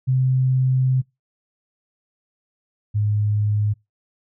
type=tone pair in turn; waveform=sine; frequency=129.8 / 104.69 Hz; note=C3 / G#2; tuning=-13 / +14 cents; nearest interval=major third; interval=373 cents; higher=first; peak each=-15 / -17 dBFS; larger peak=first; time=0.07-1.02 / 2.94-3.74 s; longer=first; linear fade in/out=20 ms; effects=noise-tail reverb RT60 0.2 s tail -23 dB re dry